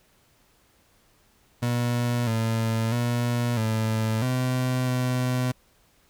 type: tone with pitch steps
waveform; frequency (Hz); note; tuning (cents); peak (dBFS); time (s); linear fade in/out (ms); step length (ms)
30% pulse; 120.6 / 112.8 / 120.2 / 110.5 / 127.3 / 126.1; B2 / A2 / B2 / A2 / C3 / B2; -41 / +44 / -46 / +8 / -47 / +36; -20; 1.62-5.52; 10; 650
effects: pink hiss -62 dBFS RMS until 6.09 s